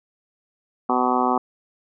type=harmonic tone; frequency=125.7 Hz; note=B2; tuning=31 cents sharp; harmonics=2 / 3 / 4 / 5 / 6 / 7 / 8 / 9 / 10; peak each=-24 / -27 / -30 / -34 / -23 / -26 / -27 / -25 / -30 dBFS; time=0.89-1.38 s; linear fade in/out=5 ms; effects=none